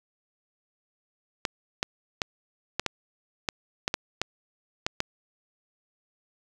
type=clicks; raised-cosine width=0.2 ms; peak=-8 dBFS; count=11; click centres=1.452 / 1.829 / 2.218 / 2.796 / 2.863 / 3.488 / 3.879 / 3.941 / 4.216 / 4.865 / 5.004 s; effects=7-bit